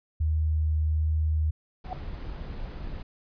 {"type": "tone with vibrato", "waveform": "sine", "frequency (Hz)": 77.78, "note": "D#2", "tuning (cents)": 0, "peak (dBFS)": -22, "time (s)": [0.2, 1.51], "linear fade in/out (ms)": 10, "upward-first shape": "triangle", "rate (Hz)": 1.3, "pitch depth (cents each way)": 8}
{"type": "noise", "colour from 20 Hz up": "brown", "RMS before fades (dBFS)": -36, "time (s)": [1.84, 3.03], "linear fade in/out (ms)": 10}
{"type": "tone with exponential growth", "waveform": "sine", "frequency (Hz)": 740, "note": "F#5", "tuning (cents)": 0, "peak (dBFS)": -26, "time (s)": [1.85, 1.93], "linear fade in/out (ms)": 1, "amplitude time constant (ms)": 16}
{"effects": ["resampled to 11025 Hz"]}